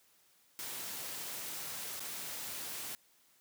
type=noise with dropouts; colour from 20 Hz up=white; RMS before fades=-42 dBFS; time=0.59-2.95 s; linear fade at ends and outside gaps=0 ms; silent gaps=1.995-2.004 s; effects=white hiss -68 dBFS RMS until 3.4 s + high-pass 100 Hz 12 dB/octave